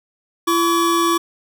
square tone pair together, 338 / 1137 Hz, E4 / C#6, +43 / +44 cents, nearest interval octave + major sixth, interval 2101 cents, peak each -18 dBFS, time 0.47-1.18 s, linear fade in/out 10 ms, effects none

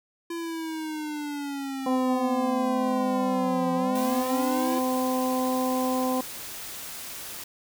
square linear two-way sweep, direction down then up, 340 to 173.6 to 340 Hz, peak -31 dBFS, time 0.3-4.79 s, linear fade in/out 5 ms, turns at 3.74 s
harmonic tone, 256.5 Hz, C4, 34 cents flat, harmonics 1 / 2 / 3 / 4, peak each -26 / -29 / -31 / -32 dBFS, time 1.86-6.21 s, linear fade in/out 5 ms
white noise, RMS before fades -38 dBFS, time 3.95-7.44 s, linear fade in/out 5 ms
effects none

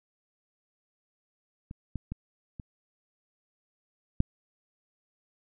clicks, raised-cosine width 5 ms, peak -28 / -21 / -22 / -27 / -10 dBFS, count 5, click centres 1.711 / 1.957 / 2.12 / 2.598 / 4.204 s, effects none

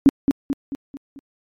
sine tone with echo, 277.2 Hz, C#4, in tune, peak -6 dBFS, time 0.06-0.09 s, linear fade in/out 0 ms, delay 220 ms, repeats 5, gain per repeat -6 dB, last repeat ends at 1.19 s, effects MP3 64 kbps

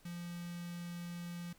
square tone with notch filter, 173.2 Hz, F3, 14 cents flat, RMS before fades -44 dBFS, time 0.05-1.53 s, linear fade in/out 5 ms, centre 640 Hz, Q 0.57, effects pink hiss -66 dBFS RMS until 1.58 s

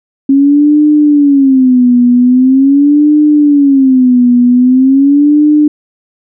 sine tone with vibrato, 270.6 Hz, C#4, 42 cents flat, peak -3 dBFS, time 0.29-5.68 s, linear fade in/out 5 ms, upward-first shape sine, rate 0.43 Hz, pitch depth 180 cents each way, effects none

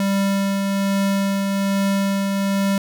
square tone with tremolo, 196.9 Hz, G3, 8 cents sharp, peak -17 dBFS, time 0-2.78 s, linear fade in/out 2 ms, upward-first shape triangle, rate 1.2 Hz, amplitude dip 30%, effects none

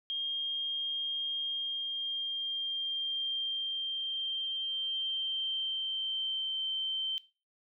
sine tone with pitch glide, 3223 to 3111 Hz, G7 to G7, +47 to -14 cents, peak -31 dBFS, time 0.1-7.18 s, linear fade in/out 0 ms, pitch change -61 cents, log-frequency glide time 1.44-6.61 s, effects noise-tail reverb RT60 0.3 s tail -18 dB re dry

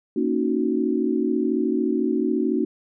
sine chord, D# minor seventh, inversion second, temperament equal, 233.1 / 277.2 / 311.1 / 370 Hz, A#3 / C#4 / D#4 / F#4, 0 / 0 / 0 / 0 cents, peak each -25 dBFS, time 0.16-2.65 s, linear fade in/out 5 ms, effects none

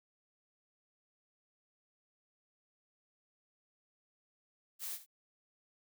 blue noise with echo, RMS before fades -41 dBFS, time 4.79-4.99 s, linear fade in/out 50 ms, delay 74 ms, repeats 1, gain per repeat -14 dB, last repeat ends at 5.064 s, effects none

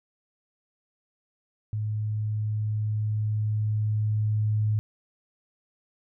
sine tone with level ramp, 107 Hz, A2, 48 cents flat, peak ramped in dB -26 to -21 dBFS, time 1.73-4.79 s, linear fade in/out 0 ms, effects none

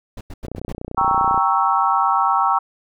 brown noise bursts, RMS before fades -31 dBFS, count 5, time 0.17-0.726 s, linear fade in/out 5 ms, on 40 ms, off 89 ms
click train, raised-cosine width 2 ms, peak -16 dBFS, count 29, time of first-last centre 0.45-1.377 s, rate 30.2 Hz
sine chord, G diminished seventh, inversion none, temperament equal, 784 / 932.3 / 1108.7 / 1318.5 Hz, G5 / Bb5 / Db6 / Fb6, 0 / 0 / 0 / 0 cents, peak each -20 dBFS, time 0.97-2.59 s, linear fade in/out 10 ms
effects none

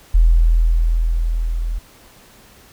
sine tone with level ramp, 41.25 Hz, E1, 2 cents sharp, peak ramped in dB -7 to -19 dBFS, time 0.14-1.79 s, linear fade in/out 10 ms, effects pink hiss -47 dBFS RMS until 2.72 s

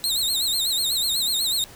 sawtooth tone with vibrato, 3951 Hz, B7, in tune, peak -18 dBFS, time 0.04-1.64 s, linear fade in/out 0 ms, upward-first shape sine, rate 8.1 Hz, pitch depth 140 cents each way, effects pink hiss -45 dBFS RMS until 1.75 s

